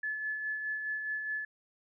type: tone with tremolo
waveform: sine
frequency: 1724 Hz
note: A6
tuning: 36 cents flat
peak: -31 dBFS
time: 0.03-1.45 s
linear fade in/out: 5 ms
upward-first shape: sine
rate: 4.8 Hz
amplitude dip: 40%
effects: none